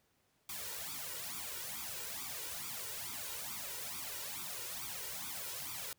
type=noise with flanger; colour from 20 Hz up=white; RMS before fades=-43 dBFS; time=0.49-5.93 s; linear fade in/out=2 ms; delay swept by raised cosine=0.84 to 2.14 ms; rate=2.3 Hz; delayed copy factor=+0.85; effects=pink hiss -75 dBFS RMS until 5.98 s + high-pass 60 Hz 12 dB/octave